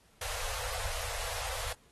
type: band-stop noise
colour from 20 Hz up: pink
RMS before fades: -37 dBFS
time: 0.21-1.73 s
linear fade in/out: 5 ms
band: 100 to 460 Hz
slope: 96 dB/octave
effects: pink hiss -65 dBFS RMS until 1.91 s + AAC 32 kbps